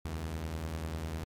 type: beating tone pair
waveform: sawtooth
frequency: 70.7 / 80.7 Hz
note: C#2 / E2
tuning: +35 / -36 cents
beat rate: 10 Hz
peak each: -38 / -32 dBFS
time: 0.05-1.24 s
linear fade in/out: 0 ms
effects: MP3 96 kbps